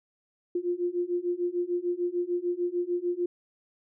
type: beating tone pair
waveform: sine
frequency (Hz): 348.7 / 355.4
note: F4 / F4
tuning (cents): -3 / +30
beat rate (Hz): 6.7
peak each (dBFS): -30 / -29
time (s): 0.55-3.26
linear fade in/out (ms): 5
effects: none